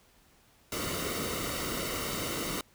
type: noise with comb filter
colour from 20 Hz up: pink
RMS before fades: -34 dBFS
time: 0.72-2.61 s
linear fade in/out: 2 ms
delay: 1.2 ms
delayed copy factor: -0.65
effects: pink hiss -63 dBFS RMS until 2.74 s